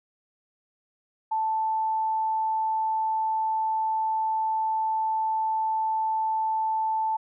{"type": "tone", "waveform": "sine", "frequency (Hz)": 880, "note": "A5", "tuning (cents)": 0, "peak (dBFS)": -23, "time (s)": [1.31, 7.17], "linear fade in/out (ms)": 10, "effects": []}